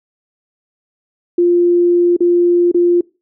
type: tone with dropouts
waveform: sine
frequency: 349.2 Hz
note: F4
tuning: in tune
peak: -8 dBFS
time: 1.38-3.01 s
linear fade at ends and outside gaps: 5 ms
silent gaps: 2.166-2.205 / 2.716-2.744 s
effects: noise-tail reverb RT60 0.3 s tail -24 dB re dry